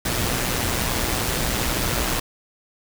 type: noise with amplitude modulation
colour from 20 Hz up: pink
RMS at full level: -21 dBFS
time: 0.05-2.2 s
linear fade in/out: 5 ms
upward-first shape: sine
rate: 121 Hz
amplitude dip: 50%
effects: none